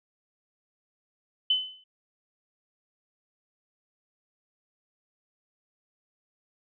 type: tone with exponential decay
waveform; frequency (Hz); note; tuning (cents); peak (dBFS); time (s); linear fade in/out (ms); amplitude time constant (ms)
sine; 3029; F#7; +40; -18; 1.5-1.84; 5; 73
effects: none